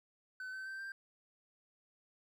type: tone with pitch steps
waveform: triangle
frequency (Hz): 1516 / 1536.3 / 1556.8 / 1577.6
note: F#6 / G6 / G6 / G6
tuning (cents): +42 / -35 / -12 / +11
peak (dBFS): -40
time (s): 0.4-0.92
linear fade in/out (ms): 2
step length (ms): 130
effects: none